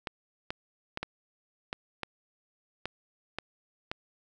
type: clicks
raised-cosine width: 0.3 ms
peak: -17 dBFS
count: 9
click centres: 0.072 / 0.505 / 0.974 / 1.03 / 1.729 / 2.033 / 2.856 / 3.386 / 3.915 s
effects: none